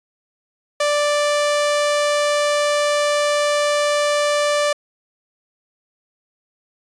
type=tone; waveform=sawtooth; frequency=587.3 Hz; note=D5; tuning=in tune; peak=-12 dBFS; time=0.8-4.73 s; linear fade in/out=5 ms; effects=resampled to 22050 Hz